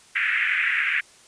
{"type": "band-pass noise", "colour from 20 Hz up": "pink", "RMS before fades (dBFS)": -23, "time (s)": [0.15, 1.01], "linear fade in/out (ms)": 10, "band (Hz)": [1600, 2500], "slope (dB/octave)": 48, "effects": ["white hiss -52 dBFS RMS until 1.27 s", "resampled to 22050 Hz"]}